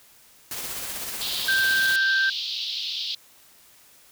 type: noise with tremolo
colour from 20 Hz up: white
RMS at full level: -31 dBFS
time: 0.51-1.96 s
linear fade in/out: 2 ms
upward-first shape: triangle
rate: 16 Hz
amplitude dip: 35%
type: band-pass noise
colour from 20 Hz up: pink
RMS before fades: -30 dBFS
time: 1.21-3.15 s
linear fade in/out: 5 ms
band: 3100 to 4700 Hz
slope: 48 dB/octave
type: tone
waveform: sine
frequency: 1568 Hz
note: G6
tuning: in tune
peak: -19 dBFS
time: 1.48-2.3 s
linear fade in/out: 5 ms
effects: white hiss -54 dBFS RMS until 4.11 s